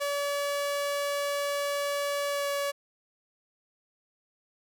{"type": "tone with pitch glide", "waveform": "sawtooth", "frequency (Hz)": [571, 566.7], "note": ["D5", "C#5"], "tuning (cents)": [-49, 38], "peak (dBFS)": -24, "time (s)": [0, 2.72], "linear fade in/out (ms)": 20, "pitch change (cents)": -13, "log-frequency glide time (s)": [2.29, 2.49], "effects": []}